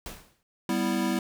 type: noise with exponential decay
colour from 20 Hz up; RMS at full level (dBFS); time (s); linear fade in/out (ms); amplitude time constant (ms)
pink; -36; 0.06-0.43; 1; 79
type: chord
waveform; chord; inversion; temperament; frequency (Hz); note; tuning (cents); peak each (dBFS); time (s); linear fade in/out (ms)
square; E minor; first; equal with one note detuned; 196 / 246.9 / 328.5; G3 / B3 / E4; 0 / 0 / -6; -30; 0.69-1.19; 2
effects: none